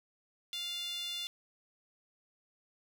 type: tone with high-pass filter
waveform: sawtooth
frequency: 700 Hz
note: F5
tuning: 4 cents sharp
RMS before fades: -39 dBFS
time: 0.53-1.27 s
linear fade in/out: 0 ms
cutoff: 3300 Hz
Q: 8
effects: none